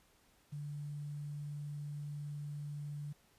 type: tone with quantisation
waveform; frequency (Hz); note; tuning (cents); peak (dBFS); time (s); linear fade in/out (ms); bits
sine; 146.4; D3; -5; -40; 0.52-3.13; 10; 11
effects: pink hiss -69 dBFS RMS until 3.38 s + resampled to 32000 Hz